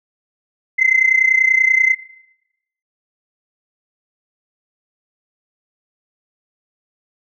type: tone with amplitude modulation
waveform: sine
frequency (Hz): 2063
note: C7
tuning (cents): -25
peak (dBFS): -6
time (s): 0.78-1.95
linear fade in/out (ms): 20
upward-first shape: sine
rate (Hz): 30.3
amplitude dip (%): 85
effects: noise-tail reverb RT60 0.9 s tail -20 dB re dry + tanh soft clip ceiling -3 dBFS